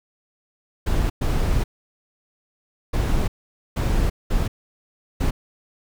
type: noise bursts at uneven times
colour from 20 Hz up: brown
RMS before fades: -20 dBFS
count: 6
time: 0.86-1.1 / 1.21-1.64 / 2.93-3.28 / 3.76-4.1 / 4.3-4.48 / 5.2-5.31 s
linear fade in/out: 10 ms
effects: none